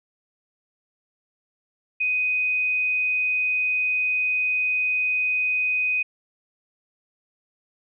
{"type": "tone", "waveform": "sine", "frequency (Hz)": 2500, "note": "D#7", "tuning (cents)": 8, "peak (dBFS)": -20, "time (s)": [2, 6.03], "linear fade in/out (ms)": 10, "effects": []}